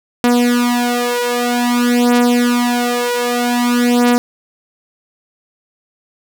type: beating tone pair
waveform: sawtooth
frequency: 242.3 / 242.82 Hz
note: B3 / B3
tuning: -33 / -29 cents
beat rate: 0.52 Hz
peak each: -11 dBFS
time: 0.24-4.18 s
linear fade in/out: 0 ms
effects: none